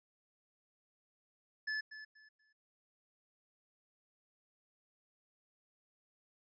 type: tone with echo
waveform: square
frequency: 1730 Hz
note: A6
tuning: 30 cents flat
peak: -36 dBFS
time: 1.67-1.81 s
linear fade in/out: 10 ms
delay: 240 ms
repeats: 3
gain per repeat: -12 dB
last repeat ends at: 2.53 s
effects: resampled to 16000 Hz